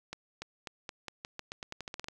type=accelerating click train; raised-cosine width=0.2 ms; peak=-22 dBFS; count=16; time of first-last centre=0.13-2.085 s; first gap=290 ms; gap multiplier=0.87; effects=none